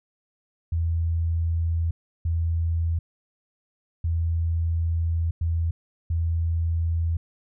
sine tone bursts at uneven times, 83 Hz, E2, 12 cents sharp, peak -21 dBFS, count 5, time 0.72-1.91 / 2.25-2.99 / 4.04-5.31 / 5.41-5.71 / 6.1-7.17 s, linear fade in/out 5 ms, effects none

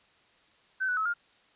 sine tone with pitch steps, 1531 / 1481 / 1293 / 1411 Hz, G6 / F#6 / E6 / F6, -41 / +1 / -34 / +17 cents, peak -26 dBFS, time 0.8-1.14 s, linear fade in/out 20 ms, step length 85 ms, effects white hiss -63 dBFS RMS until 1.55 s + resampled to 8000 Hz

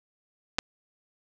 clicks, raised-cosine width 0.2 ms, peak -9 dBFS, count 2, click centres 0.585 / 0.589 s, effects none

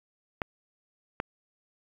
clicks, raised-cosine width 0.5 ms, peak -14 dBFS, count 2, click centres 0.418 / 1.201 s, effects 8-bit

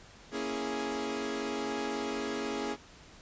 sawtooth chord, A# half-diminished seventh, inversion none, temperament equal, 233.1 / 277.2 / 329.6 / 415.3 Hz, A#3 / C#4 / E4 / G#4, 0 / 0 / 0 / 0 cents, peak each -36 / -34 / -37 / -32 dBFS, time 0.31-2.77 s, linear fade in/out 50 ms, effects pink hiss -54 dBFS RMS until 3.21 s + resampled to 16000 Hz

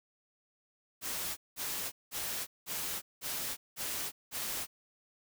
white noise bursts, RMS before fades -37 dBFS, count 7, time 1.01-4.67 s, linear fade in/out 50 ms, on 360 ms, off 190 ms, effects none

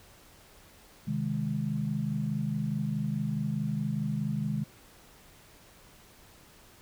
sine chord, Ab major, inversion first, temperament equal, 130.81 / 155.56 / 207.7 Hz, C3 / Eb3 / Ab3, 0 / 0 / 0 cents, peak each -34 / -32 / -32 dBFS, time 1.07-4.64 s, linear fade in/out 10 ms, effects pink hiss -56 dBFS RMS until 6.81 s

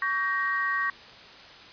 sine chord, G diminished, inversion second, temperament just, 1128.9 / 1568 / 1881.6 Hz, Db6 / G6 / Bb6, +31 / 0 / +16 cents, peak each -29 / -32 / -27 dBFS, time 0.02-0.9 s, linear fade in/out 2 ms, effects white hiss -47 dBFS RMS until 1.72 s + resampled to 11025 Hz

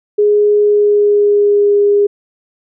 sine tone with pitch glide, 415.7 to 408.1 Hz, G#4 to G#4, +2 to -30 cents, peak -7 dBFS, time 0.18-2.07 s, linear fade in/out 10 ms, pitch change -32 cents, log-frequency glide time 0.59-1.75 s, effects none

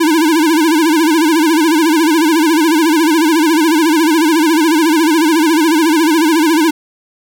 square tone with vibrato, 317.9 Hz, D#4, 37 cents sharp, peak -9 dBFS, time 0-6.71 s, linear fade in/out 10 ms, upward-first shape sine, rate 14 Hz, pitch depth 120 cents each way, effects none

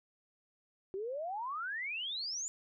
sine exponential sweep, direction up, 370 to 7200 Hz, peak -36 dBFS, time 0.94-2.48 s, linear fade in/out 0 ms, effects none

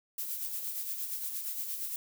violet noise with tremolo, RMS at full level -35 dBFS, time 0.18-1.96 s, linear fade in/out 2 ms, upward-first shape sine, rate 8.6 Hz, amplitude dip 45%, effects none

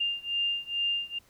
sine beating tone pair, 2800 / 2802.3 Hz, F7 / F7, +4 / +5 cents, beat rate 2.3 Hz, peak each -30 / -31 dBFS, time 0-1.19 s, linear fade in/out 10 ms, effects pink hiss -62 dBFS RMS until 1.29 s

